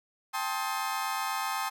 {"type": "chord", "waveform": "35% pulse", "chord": "A half-diminished seventh", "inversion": "third", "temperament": "just", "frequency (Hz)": [792, 880, 1056, 1267.2], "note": ["G5", "A5", "C6", "Eb6"], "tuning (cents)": [18, 0, 16, 31], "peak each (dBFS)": -34, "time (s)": [0.33, 1.7], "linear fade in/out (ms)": 20, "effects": []}